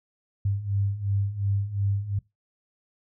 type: beating tone pair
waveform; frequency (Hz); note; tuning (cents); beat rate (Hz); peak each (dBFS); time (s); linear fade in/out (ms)
sine; 98 / 100.8; G2 / G2; 0 / +49; 2.8; -29 / -25; 0.45-2.19; 5
effects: noise-tail reverb RT60 0.2 s tail -21 dB re dry